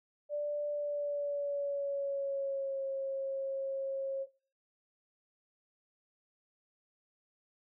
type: tone with pitch glide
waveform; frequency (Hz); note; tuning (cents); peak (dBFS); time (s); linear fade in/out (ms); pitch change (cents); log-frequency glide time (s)
sine; 587.3 to 541.7; D5 to C#5; 0 to -40; -32; 0.29-4.27; 50; -140; 0.7-2.84
effects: noise-tail reverb RT60 0.4 s tail -21 dB re dry